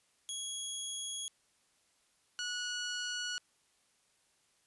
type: tone pair in turn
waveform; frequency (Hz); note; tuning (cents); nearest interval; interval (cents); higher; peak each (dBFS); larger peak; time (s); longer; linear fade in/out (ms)
15% pulse; 3322 / 1462.8; G#7 / F#6; 0 / -20; octave + major second; 1420; first; -30 / -29; second; 0.29-1.28 / 2.39-3.38; neither; 0
effects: white hiss -72 dBFS RMS until 4.66 s + resampled to 24000 Hz